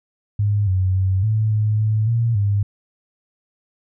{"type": "tone with pitch steps", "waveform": "sine", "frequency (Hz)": [103, 93.4, 94.8, 108.8, 107, 108.3, 116.1, 101.4], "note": ["G#2", "F#2", "F#2", "A2", "A2", "A2", "A#2", "G#2"], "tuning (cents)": [-14, 17, 43, -19, -48, -27, -7, -41], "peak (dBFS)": -15, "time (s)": [0.39, 2.63], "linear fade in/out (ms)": 5, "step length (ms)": 280, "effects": []}